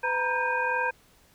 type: tone cluster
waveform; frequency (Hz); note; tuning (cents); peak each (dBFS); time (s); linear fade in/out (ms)
sine; 504 / 930 / 972 / 1586 / 2468; B4 / A#5 / B5 / G6 / D#7; +35 / -4 / -28 / +20 / -15; -32 / -29 / -34 / -28 / -34; 0.03-0.91; 10
effects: pink hiss -60 dBFS RMS until 1.34 s